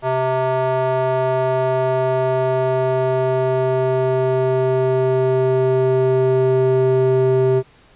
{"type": "tone with band-pass filter sweep", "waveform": "square", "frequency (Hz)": 130, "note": "C3", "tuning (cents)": -11, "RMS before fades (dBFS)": -17, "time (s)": [0.02, 7.63], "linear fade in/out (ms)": 50, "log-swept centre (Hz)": [750, 370], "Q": 2.1, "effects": ["pink hiss -51 dBFS RMS until 7.95 s", "resampled to 8000 Hz"]}